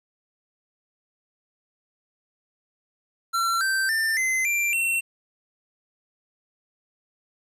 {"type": "tone with pitch steps", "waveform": "square", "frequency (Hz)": [1357, 1558.8, 1790.6, 2057, 2363, 2714], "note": ["E6", "G6", "A6", "C7", "D7", "E7"], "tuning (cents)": [50, -10, 30, -30, 10, 50], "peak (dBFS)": -22, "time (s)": [3.33, 5.01], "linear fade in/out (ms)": 20, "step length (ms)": 280, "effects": ["resampled to 32000 Hz", "10-bit"]}